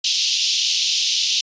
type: band-pass noise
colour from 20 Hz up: pink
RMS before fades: -20 dBFS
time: 0.04-1.41 s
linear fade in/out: 5 ms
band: 2900 to 6200 Hz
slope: 48 dB/octave
effects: resampled to 16000 Hz